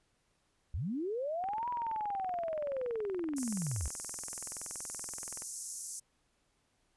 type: linear two-way sweep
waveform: sine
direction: up then down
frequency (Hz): 59.1 to 987.8 to 59.1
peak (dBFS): -33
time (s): 0.74-3.88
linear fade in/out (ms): 0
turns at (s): 1.69
type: click train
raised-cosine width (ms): 0.5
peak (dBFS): -32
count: 85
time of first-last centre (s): 1.44-5.421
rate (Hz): 21.1
type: high-pass noise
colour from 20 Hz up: pink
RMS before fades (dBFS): -40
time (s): 3.36-6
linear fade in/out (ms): 10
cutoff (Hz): 5900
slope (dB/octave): 48
effects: pink hiss -75 dBFS RMS until 6.96 s + resampled to 24000 Hz